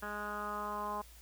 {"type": "tone with low-pass filter sweep", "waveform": "10% pulse", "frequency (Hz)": 208, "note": "G#3", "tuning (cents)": 3, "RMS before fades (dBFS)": -39, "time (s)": [0.02, 1.02], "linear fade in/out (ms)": 10, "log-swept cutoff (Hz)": [1600, 990], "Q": 5, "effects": ["added 57 Hz sine -55 dBFS peak until 1.21 s", "white hiss -59 dBFS RMS until 1.21 s"]}